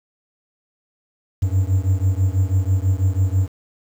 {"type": "beating tone pair", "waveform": "triangle", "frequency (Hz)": [92, 98.1], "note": ["F#2", "G2"], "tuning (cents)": [-9, 2], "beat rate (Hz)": 6.1, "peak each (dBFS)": [-16, -17], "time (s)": [1.42, 3.48], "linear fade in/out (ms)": 10, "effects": ["7-bit"]}